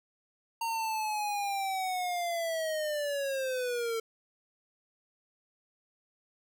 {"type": "linear sweep", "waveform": "square", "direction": "down", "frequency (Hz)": [923, 447.7], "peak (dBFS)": -31, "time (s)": [0.61, 4], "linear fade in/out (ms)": 5, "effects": []}